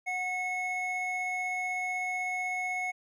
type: tone pair together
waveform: triangle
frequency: 735 / 2189 Hz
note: F#5 / C#7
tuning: -12 / -22 cents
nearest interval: octave + perfect fifth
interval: 1890 cents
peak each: -33 / -30 dBFS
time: 0.06-2.92 s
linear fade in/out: 20 ms
effects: none